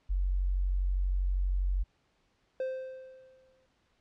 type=tone; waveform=sine; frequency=46.25 Hz; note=F#1; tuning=in tune; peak=-26 dBFS; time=0.09-1.84 s; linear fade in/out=20 ms
type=tone with exponential decay; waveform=triangle; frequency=521 Hz; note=C5; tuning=7 cents flat; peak=-27 dBFS; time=2.6-3.66 s; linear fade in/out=2 ms; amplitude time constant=230 ms
effects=pink hiss -72 dBFS RMS until 4 s + low-pass 5000 Hz 12 dB/octave